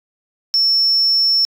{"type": "tone", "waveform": "sine", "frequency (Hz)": 5400, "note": "E8", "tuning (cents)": 41, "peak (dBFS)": -10, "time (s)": [0.54, 1.45], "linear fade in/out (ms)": 0, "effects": ["tanh soft clip ceiling -9 dBFS"]}